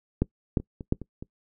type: two click trains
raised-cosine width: 3 ms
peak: -24 / -9 dBFS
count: 4 / 3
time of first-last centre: 0.6-1.225 / 0.22-0.924 s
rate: 4.8 / 2.84 Hz
effects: noise-tail reverb RT60 0.1 s tail -22 dB re dry